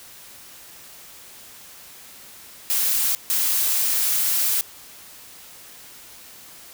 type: noise bursts at uneven times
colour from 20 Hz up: blue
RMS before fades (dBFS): -21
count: 2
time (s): 2.7-3.15 / 3.3-4.61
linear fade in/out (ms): 0
effects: white hiss -44 dBFS RMS until 6.73 s